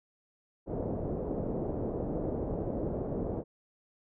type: low-pass noise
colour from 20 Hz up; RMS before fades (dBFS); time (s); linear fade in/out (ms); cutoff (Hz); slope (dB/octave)
white; -34; 0.66-3.44; 50; 540; 24
effects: none